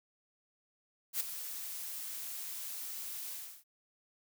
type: noise with ADSR envelope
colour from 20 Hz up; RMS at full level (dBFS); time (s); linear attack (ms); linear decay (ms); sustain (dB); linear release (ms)
blue; -31; 1.13-3.64; 75; 7; -11; 320
effects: none